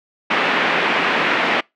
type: band-pass noise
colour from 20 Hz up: white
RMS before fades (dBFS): -18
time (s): 0.3-1.61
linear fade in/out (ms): 10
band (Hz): 190 to 2600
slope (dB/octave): 24
effects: noise-tail reverb RT60 0.2 s tail -25 dB re dry